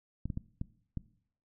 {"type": "clicks", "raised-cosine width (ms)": 5, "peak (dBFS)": -23, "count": 5, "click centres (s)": [0.256, 0.302, 0.374, 0.614, 0.973], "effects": ["noise-tail reverb RT60 0.6 s tail -19 dB re dry"]}